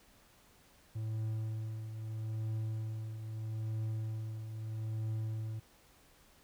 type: tone with tremolo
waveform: triangle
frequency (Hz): 110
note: A2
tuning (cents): 0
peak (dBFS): -31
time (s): 0.95-5.6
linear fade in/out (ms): 10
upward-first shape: triangle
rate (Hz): 0.78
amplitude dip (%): 60
effects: pink hiss -64 dBFS RMS until 6.43 s